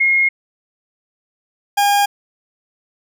sine / 40% pulse tone pair in turn, 2149 / 811.5 Hz, C7 / G#5, +46 / -40 cents, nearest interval octave + perfect fourth, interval 1686 cents, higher first, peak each -11 dBFS, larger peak neither, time 0-0.29 / 1.77-2.06 s, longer neither, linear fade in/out 10 ms, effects none

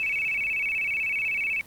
sine tone with vibrato, 2428 Hz, D#7, 43 cents flat, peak -24 dBFS, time 0-1.61 s, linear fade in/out 0 ms, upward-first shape square, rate 16 Hz, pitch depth 130 cents each way, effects pink hiss -50 dBFS RMS until 1.66 s + Opus 48 kbps

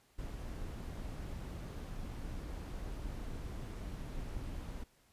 brown noise with amplitude modulation, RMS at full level -41 dBFS, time 0.18-4.84 s, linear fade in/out 10 ms, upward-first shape sine, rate 248 Hz, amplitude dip 35%, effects pink hiss -69 dBFS RMS until 5.12 s + resampled to 32000 Hz

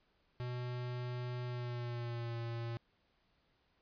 square tone with pitch glide, 123.47 to 116.67 Hz, B2 to A#2, 0 to +2 cents, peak -39 dBFS, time 0.4-2.77 s, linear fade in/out 0 ms, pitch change -98 cents, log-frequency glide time 1.45-2.37 s, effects pink hiss -75 dBFS RMS until 3.81 s + resampled to 11025 Hz

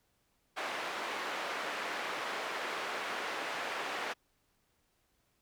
white band-pass noise, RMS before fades -38 dBFS, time 0.56-4.14 s, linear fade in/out 20 ms, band 390 to 1900 Hz, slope 12 dB/octave, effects pink hiss -75 dBFS RMS until 5.41 s

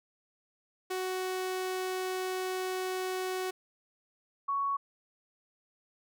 sawtooth / sine tone pair in turn, 371.9 / 1114.4 Hz, F#4 / C#6, +9 / +9 cents, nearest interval octave + perfect fifth, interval 1900 cents, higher second, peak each -28 dBFS, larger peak neither, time 0.9-3.51 / 4.48-4.77 s, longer first, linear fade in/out 10 ms, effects none

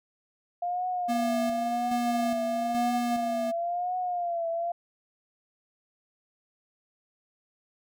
sine tone with vibrato, 698.5 Hz, F5, in tune, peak -27 dBFS, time 0.62-4.72 s, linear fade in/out 5 ms, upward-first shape triangle, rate 0.97 Hz, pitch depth 90 cents each way
square tone with tremolo, 240 Hz, B3, 49 cents flat, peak -28 dBFS, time 1.08-3.52 s, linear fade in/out 20 ms, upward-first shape square, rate 1.2 Hz, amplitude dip 45%
effects none

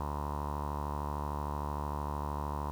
sawtooth tone with low-pass filter, 73.2 Hz, D2, 5 cents flat, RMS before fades -36 dBFS, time 0-2.71 s, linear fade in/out 0 ms, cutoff 990 Hz, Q 7.5, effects 9-bit

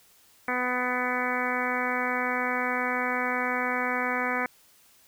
harmonic tone, 249.6 Hz, B3, 19 cents sharp, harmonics 1 / 2 / 3 / 4 / 5 / 6 / 7 / 8 / 9, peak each -34 / -34 / -34 / -34 / -34 / -34 / -34 / -34 / -34 dBFS, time 0.48-4.46 s, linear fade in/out 2 ms, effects white hiss -59 dBFS RMS until 5.07 s

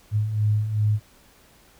sine beating tone pair, 104.1 / 106.7 Hz, G#2 / G#2, +5 / +47 cents, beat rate 2.6 Hz, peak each -27 / -20 dBFS, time 0.11-1 s, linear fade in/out 50 ms, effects pink hiss -55 dBFS RMS until 1.79 s

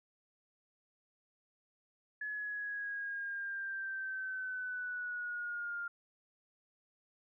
sine linear sweep, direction down, 1705 to 1400 Hz, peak -37 dBFS, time 2.21-5.88 s, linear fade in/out 5 ms, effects none

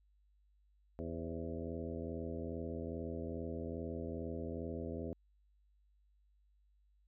harmonic tone with a mistuned harmonic, 82.41 Hz, E2, in tune, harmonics 1 / 2 / 3 / 4 / 5 / 6 / 7 / 8, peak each -45 / -48 / -45 / -48 / -47 / -48 / -53 / -53 dBFS, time 0.99-5.13 s, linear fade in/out 0 ms, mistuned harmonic 6, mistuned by +57 cents, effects added 50 Hz sine -68 dBFS peak until 7.07 s

